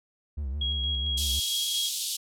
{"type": "tone with vibrato", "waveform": "triangle", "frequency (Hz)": 69.3, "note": "C#2", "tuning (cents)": 0, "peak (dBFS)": -27, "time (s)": [0.37, 1.4], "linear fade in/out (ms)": 10, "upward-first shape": "triangle", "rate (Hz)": 6.1, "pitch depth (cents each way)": 160}
{"type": "tone with tremolo", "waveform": "sine", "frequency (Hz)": 3300, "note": "G#7", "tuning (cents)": -12, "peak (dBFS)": -27, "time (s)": [0.61, 1.89], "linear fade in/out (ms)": 5, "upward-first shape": "square", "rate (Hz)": 4.4, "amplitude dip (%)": 25}
{"type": "high-pass noise", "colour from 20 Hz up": "pink", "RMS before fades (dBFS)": -30, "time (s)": [1.17, 2.17], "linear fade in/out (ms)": 10, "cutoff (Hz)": 3200, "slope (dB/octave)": 48}
{"effects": ["low-pass 12000 Hz 12 dB/octave"]}